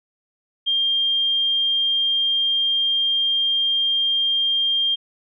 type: tone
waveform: sine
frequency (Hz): 3200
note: G7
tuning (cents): +35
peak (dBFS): -17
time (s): 0.66-4.96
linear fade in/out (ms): 20
effects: none